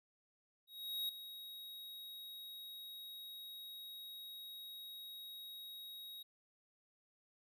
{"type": "tone with ADSR envelope", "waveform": "square", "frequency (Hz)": 3790, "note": "A#7", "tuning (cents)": 28, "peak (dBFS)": -37, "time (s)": [0.67, 6.23], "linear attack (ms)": 420, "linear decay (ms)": 3, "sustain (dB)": -12, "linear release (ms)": 9, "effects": []}